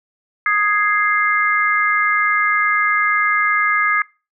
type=chord; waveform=sine; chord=Ab major; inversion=second; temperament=equal; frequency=1244.5 / 1661.2 / 2093 Hz; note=Eb6 / Ab6 / C7; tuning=0 / 0 / 0 cents; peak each=-18 dBFS; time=0.46-4.02 s; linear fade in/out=2 ms; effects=noise-tail reverb RT60 0.3 s tail -23 dB re dry